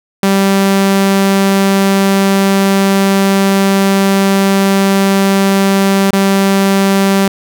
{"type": "tone with dropouts", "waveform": "sawtooth", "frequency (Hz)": 195.5, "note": "G3", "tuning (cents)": -4, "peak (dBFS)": -4, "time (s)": [0.23, 7.28], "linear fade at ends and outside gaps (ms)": 2, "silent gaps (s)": [6.106, 6.13], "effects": []}